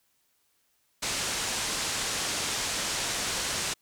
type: low-pass noise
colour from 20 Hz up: white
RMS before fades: -31 dBFS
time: 1.02-3.74 s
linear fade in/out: 10 ms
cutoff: 8300 Hz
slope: 24 dB/octave
effects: white hiss -71 dBFS RMS until 3.81 s